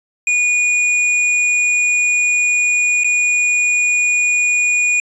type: tone with dropouts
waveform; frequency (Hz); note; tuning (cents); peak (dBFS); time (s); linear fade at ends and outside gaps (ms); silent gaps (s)
square; 2453; D#7; -25; -13; 0.27-5; 2; 3.036-3.044
effects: resampled to 22050 Hz